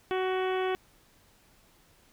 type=harmonic tone; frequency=373.5 Hz; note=F#4; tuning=16 cents sharp; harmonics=1 / 2 / 3 / 4 / 5 / 6 / 7 / 8 / 9; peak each=-28 / -34 / -38 / -40 / -42 / -44 / -45 / -46 / -47 dBFS; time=0.11-0.75 s; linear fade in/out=0 ms; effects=pink hiss -62 dBFS RMS until 2.12 s